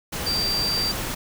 sine tone in noise, 4699 Hz, D8, in tune, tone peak -22 dBFS, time 0.26-0.92 s, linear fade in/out 10 ms, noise pink, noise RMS -29 dBFS, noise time 0.12-1.15 s, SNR +4 dB, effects none

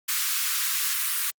white high-pass noise, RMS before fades -26 dBFS, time 0.08-1.31 s, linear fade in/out 10 ms, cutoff 1100 Hz, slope 48 dB/octave, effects Opus 48 kbps

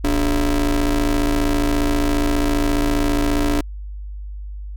40% pulse ring-modulated tone, 131.6 Hz, C3, 10 cents sharp, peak -12 dBFS, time 0.04-3.61 s, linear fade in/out 5 ms, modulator 159 Hz, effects added 50 Hz sine -28 dBFS peak until 4.76 s

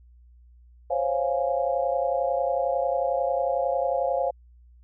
sine chord, Db major seventh, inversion third, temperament equal, 523.3 / 554.4 / 698.5 / 830.6 Hz, C5 / Db5 / F5 / Ab5, 0 / 0 / 0 / 0 cents, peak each -27 / -27 / -27 / -32 dBFS, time 0.9-4.31 s, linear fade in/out 10 ms, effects added 60 Hz sine -50 dBFS peak until 4.83 s

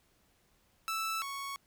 sawtooth tone pair in turn, 1318.5 / 1108.9 Hz, E6 / C#6, 0 / 0 cents, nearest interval minor third, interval 300 cents, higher first, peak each -29 / -34 dBFS, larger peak first, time 0.88-1.22 / 1.22-1.56 s, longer neither, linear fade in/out 0 ms, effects pink hiss -70 dBFS RMS until 1.66 s

